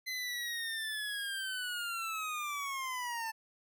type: linear sweep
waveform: 25% pulse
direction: down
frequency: 2048 to 880 Hz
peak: -32 dBFS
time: 0.06-3.32 s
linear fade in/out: 20 ms
effects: none